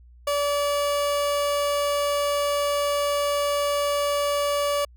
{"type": "tone", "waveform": "30% pulse", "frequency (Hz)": 576, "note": "D5", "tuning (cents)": -34, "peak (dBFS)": -19, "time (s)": [0.27, 4.85], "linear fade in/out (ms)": 5, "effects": ["added 60 Hz sine -47 dBFS peak until 4.96 s"]}